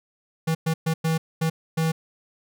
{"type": "tone bursts at uneven times", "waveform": "square", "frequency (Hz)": 161.4, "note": "E3", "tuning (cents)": -36, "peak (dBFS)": -21, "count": 6, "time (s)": [[0.47, 0.55], [0.66, 0.74], [0.86, 0.94], [1.04, 1.18], [1.41, 1.5], [1.77, 1.92]], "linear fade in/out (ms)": 10, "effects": []}